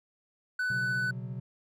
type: tone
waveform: triangle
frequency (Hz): 1496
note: F#6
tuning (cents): +19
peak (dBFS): -26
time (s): 0.59-1.11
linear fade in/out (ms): 5
type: chord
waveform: triangle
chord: B suspended second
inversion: none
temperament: equal with one note detuned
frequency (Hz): 123.97 / 138.59 / 185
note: B2 / C#3 / F#3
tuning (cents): +7 / 0 / 0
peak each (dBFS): -35 / -40 / -40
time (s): 0.7-1.4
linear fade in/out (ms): 5
effects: none